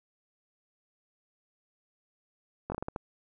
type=slowing click train; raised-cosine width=1 ms; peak=-20 dBFS; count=7; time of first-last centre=2.7-2.962 s; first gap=20 ms; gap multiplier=1.31; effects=none